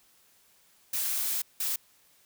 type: noise bursts at uneven times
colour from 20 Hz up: blue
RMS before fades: -30 dBFS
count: 2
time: 0.93-1.42 / 1.6-1.76 s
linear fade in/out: 5 ms
effects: white hiss -63 dBFS RMS until 2.25 s